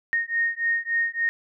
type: beating tone pair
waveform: sine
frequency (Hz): 1851 / 1854.5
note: A#6 / A#6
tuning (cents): -13 / -9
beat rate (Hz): 3.5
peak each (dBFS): -25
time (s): 0.13-1.29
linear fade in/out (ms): 0
effects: none